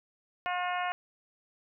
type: harmonic tone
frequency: 358.5 Hz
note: F4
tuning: 45 cents sharp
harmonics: 2 / 3 / 4 / 5 / 6 / 7 / 8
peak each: -32 / -36 / -38 / -40 / -42 / -43 / -44 dBFS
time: 0.46-0.92 s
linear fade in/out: 0 ms
effects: none

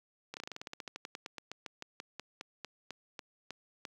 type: slowing click train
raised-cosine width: 0.2 ms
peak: -24 dBFS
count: 28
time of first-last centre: 0.34-3.852 s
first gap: 29 ms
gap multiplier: 1.1
effects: high-pass 150 Hz 12 dB/octave + 10-bit

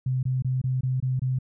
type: tone bursts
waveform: sine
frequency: 129.1 Hz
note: C3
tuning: 23 cents flat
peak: -22 dBFS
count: 7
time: 0.06-1.388 s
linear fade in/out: 5 ms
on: 170 ms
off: 23 ms
effects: none

